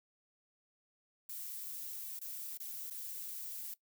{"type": "noise with dropouts", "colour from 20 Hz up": "violet", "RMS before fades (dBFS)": -44, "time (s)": [1.29, 3.74], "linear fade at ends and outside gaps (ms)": 5, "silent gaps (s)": [[2.192, 2.213], [2.575, 2.6], [2.901, 2.907]], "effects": ["noise-tail reverb RT60 0.1 s tail -18 dB re dry"]}